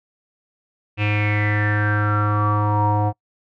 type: tone with low-pass filter sweep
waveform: square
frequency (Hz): 104.6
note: G#2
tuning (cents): +13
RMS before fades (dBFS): -19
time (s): 0.97-3.13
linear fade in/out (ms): 50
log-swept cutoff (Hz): 2600 to 810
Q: 9.7
effects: noise-tail reverb RT60 0.1 s tail -25 dB re dry